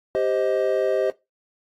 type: chord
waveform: triangle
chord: C minor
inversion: second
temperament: just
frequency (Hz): 392.4 / 523.3 / 627.9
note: G4 / C5 / Eb5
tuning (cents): +2 / 0 / +16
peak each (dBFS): -22 / -22 / -22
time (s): 0.15-1.1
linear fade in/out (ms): 0
effects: noise-tail reverb RT60 0.2 s tail -18 dB re dry + AAC 48 kbps